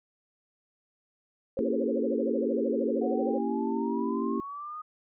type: tone with vibrato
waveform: sine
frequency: 479.6 Hz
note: A#4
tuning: 49 cents sharp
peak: -29 dBFS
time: 1.57-3.38 s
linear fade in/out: 2 ms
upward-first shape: sine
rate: 13 Hz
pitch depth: 250 cents each way
type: chord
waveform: sine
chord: A# diminished seventh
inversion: none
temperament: equal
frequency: 233.1 / 277.2 / 329.6 / 392 Hz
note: A#3 / C#4 / E4 / G4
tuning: 0 / 0 / 0 / 0 cents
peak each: -31 / -33 / -34 / -33 dBFS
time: 1.59-4.4 s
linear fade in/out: 0 ms
type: exponential sweep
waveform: sine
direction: up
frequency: 721 to 1248 Hz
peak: -36 dBFS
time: 3.01-4.82 s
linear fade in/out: 10 ms
effects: none